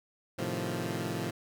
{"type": "chord", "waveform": "15% pulse", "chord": "F dominant seventh", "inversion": "first", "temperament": "equal", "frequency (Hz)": [110, 130.81, 155.56, 174.61], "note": ["A2", "C3", "Eb3", "F3"], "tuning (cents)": [0, 0, 0, 0], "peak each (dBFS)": [-31, -32, -33, -30], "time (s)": [0.38, 1.31], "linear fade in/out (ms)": 10, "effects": []}